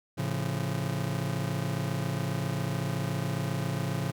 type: chord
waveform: 40% pulse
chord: A augmented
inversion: none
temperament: just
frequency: 110 / 137.5 / 171.88 Hz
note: A2 / C#3 / E#3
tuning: 0 / -14 / -27 cents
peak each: -34 / -31 / -33 dBFS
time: 0.17-4.12 s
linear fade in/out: 20 ms
effects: none